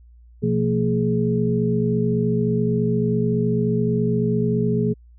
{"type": "tone cluster", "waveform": "sine", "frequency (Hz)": [124.6, 173.8, 228, 419.9], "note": ["B2", "F3", "A#3", "G#4"], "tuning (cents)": [16, -8, -38, 19], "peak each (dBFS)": -23, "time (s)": [0.42, 4.94], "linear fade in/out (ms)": 20, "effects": ["added 59 Hz sine -45 dBFS peak until 5.18 s"]}